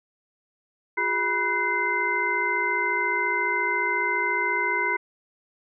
sine tone cluster, 357.7 / 412.1 / 976 / 1500 / 2073 Hz, F4 / G#4 / B5 / F#6 / C7, +41 / -13 / -21 / +23 / -17 cents, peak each -33 / -33 / -27 / -29 / -25 dBFS, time 0.97-4.97 s, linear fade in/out 10 ms, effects none

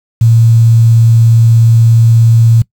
sine tone with quantisation, 114.6 Hz, A#2, 29 cents flat, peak -3 dBFS, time 0.21-2.62 s, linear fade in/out 5 ms, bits 5, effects noise-tail reverb RT60 0.1 s tail -22 dB re dry

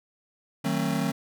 square chord, D# diminished seventh, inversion none, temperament just, 155.56 / 186.68 / 224 / 268.8 Hz, D#3 / F#3 / A3 / C4, 0 / +16 / +31 / +47 cents, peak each -31 dBFS, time 0.64-1.12 s, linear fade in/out 10 ms, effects none

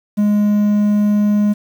triangle tone, 207.7 Hz, G#3, in tune, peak -9 dBFS, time 0.17-1.54 s, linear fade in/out 20 ms, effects 7-bit

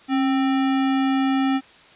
sine tone with sample-and-hold, 270 Hz, C#4, 45 cents flat, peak -17 dBFS, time 0.08-1.61 s, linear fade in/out 50 ms, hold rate 1050 Hz, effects white hiss -49 dBFS RMS until 1.95 s + resampled to 8000 Hz

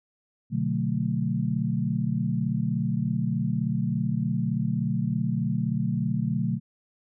sine chord, B minor seventh, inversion none, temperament equal with one note detuned, 123.47 / 146.83 / 182.45 / 220 Hz, B2 / D3 / F#3 / A3, 0 / 0 / -24 / 0 cents, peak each -29 dBFS, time 0.5-6.6 s, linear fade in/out 50 ms, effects none

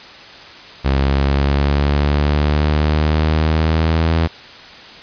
sawtooth exponential sweep, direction up, 67.6 to 82.41 Hz, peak -9 dBFS, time 0.84-4.28 s, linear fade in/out 20 ms, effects white hiss -37 dBFS RMS until 5.02 s + resampled to 11025 Hz

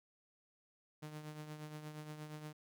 sawtooth tone with tremolo, 152.3 Hz, D#3, 37 cents flat, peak -40 dBFS, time 1.02-2.53 s, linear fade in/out 10 ms, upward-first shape triangle, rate 8.5 Hz, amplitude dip 60%, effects none

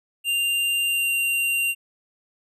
square tone with pitch glide, 2790 to 2771 Hz, F7 to F7, -2 to -14 cents, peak -21 dBFS, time 0.24-1.75 s, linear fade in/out 50 ms, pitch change -12 cents, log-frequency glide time 0.84-1.11 s, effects none

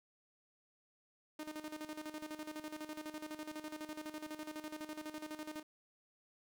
sawtooth tone with tremolo, 306.6 Hz, D#4, 25 cents flat, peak -38 dBFS, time 1.39-5.63 s, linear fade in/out 5 ms, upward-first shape square, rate 12 Hz, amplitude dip 70%, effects none

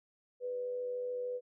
sine tone with amplitude modulation, 495.2 Hz, B4, 5 cents sharp, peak -33 dBFS, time 0.4-1.41 s, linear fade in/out 50 ms, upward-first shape sine, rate 93.7 Hz, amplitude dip 35%, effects none

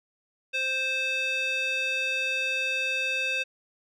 square tone with band-pass filter, 523.3 Hz, C5, in tune, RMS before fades -28 dBFS, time 0.53-3.44 s, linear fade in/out 20 ms, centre 2800 Hz, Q 3.8, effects none

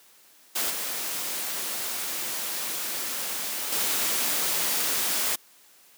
white noise with level steps, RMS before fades -27 / -31 / -26 dBFS, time 0.55-5.36 s, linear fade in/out 10 ms, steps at 0.7 / 3.72 s, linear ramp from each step 5 ms, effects white hiss -56 dBFS RMS until 5.97 s + high-pass 200 Hz 12 dB/octave

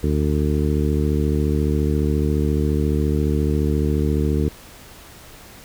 harmonic tone, 74.4 Hz, D2, 23 cents sharp, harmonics 1 / 2 / 3 / 4 / 5 / 6, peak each -20 / -23 / -25 / -26 / -27 / -28 dBFS, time 0.03-4.49 s, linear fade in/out 5 ms, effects pink hiss -43 dBFS RMS until 5.64 s

